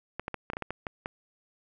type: clicks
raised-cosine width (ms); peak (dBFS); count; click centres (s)
0.5; -18; 10; 0.196 / 0.281 / 0.343 / 0.501 / 0.534 / 0.569 / 0.623 / 0.706 / 0.868 / 1.059
effects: none